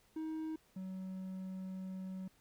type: tone pair in turn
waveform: triangle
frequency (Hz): 316.1 / 187.95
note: D#4 / F#3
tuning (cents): +27 / +27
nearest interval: major sixth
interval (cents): 900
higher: first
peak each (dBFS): -36 / -39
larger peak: first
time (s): 0.16-0.56 / 0.76-2.28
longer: second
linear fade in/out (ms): 5
effects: pink hiss -70 dBFS RMS until 2.4 s